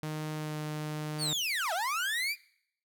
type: tone with pitch glide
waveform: sawtooth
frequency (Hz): 154.2 to 152.34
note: D#3 to D#3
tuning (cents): -15 to -36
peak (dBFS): -30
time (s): 0.03-1.33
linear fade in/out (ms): 0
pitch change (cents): -21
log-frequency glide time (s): 0.34-0.57
type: linear two-way sweep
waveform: 30% pulse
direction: down then up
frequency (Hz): 4699 to 630 to 2448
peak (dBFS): -27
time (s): 1.18-2.36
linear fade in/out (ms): 50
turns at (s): 1.73
effects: noise-tail reverb RT60 0.7 s tail -22 dB re dry